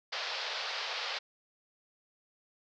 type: band-pass noise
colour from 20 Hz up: white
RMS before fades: -37 dBFS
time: 0.12-1.19 s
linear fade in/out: 10 ms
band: 470 to 5000 Hz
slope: 48 dB/octave
effects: none